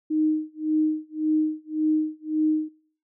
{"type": "tone with tremolo", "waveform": "sine", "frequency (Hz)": 310, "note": "D#4", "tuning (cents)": -6, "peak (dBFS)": -18, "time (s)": [0.1, 2.69], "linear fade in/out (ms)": 10, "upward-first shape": "sine", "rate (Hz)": 1.8, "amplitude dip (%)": 100, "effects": ["noise-tail reverb RT60 0.7 s tail -25 dB re dry"]}